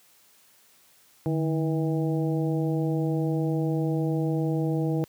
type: harmonic tone with a mistuned harmonic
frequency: 161.2 Hz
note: E3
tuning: 38 cents flat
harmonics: 1 / 2 / 3 / 4 / 5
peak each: -25 / -28 / -32 / -38 / -40 dBFS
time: 1.26-5.04 s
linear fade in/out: 0 ms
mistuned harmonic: 1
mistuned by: -98 cents
effects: white hiss -59 dBFS RMS until 5.08 s + high-pass 80 Hz 12 dB/octave